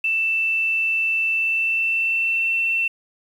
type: tone with pitch glide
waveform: sine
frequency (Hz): 2660 to 2692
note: E7 to E7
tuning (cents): +15 to +36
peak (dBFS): -18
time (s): 0.04-2.88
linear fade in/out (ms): 5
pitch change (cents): +21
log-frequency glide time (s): 1.35-2.51
effects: 8-bit